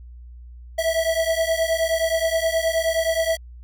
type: beating tone pair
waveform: square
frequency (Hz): 649 / 658.5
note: E5 / E5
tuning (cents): -27 / -2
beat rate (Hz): 9.5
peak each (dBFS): -23 / -23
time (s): 0.78-3.37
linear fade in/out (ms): 10
effects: added 60 Hz sine -38 dBFS peak until 3.63 s